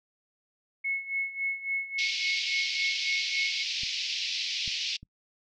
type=tone with tremolo; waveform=sine; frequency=2191 Hz; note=C#7; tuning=21 cents flat; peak=-26 dBFS; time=0.84-3.63 s; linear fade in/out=10 ms; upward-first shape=sine; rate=3.6 Hz; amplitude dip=80%
type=band-pass noise; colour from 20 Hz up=white; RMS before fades=-32 dBFS; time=1.98-4.97 s; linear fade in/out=10 ms; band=2300 to 5300 Hz; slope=48 dB/octave
type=clicks; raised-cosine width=5 ms; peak=-33 / -31 / -34 dBFS; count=3; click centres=3.834 / 4.678 / 5.03 s
effects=noise-tail reverb RT60 0.1 s tail -24 dB re dry